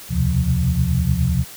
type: tone cluster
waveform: sine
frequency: 72.1 / 81.9 / 125.7 / 132.6 / 175.4 Hz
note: D2 / E2 / B2 / C3 / F3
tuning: -31 / -11 / +31 / +23 / +8 cents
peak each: -22 dBFS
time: 0.09-1.45 s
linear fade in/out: 50 ms
effects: white hiss -38 dBFS RMS until 1.56 s